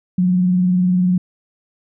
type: tone with vibrato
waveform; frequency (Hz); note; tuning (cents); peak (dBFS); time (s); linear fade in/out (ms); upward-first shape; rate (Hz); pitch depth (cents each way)
sine; 181.6; F#3; -32; -12; 0.18-1.18; 5; triangle; 20; 65
effects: none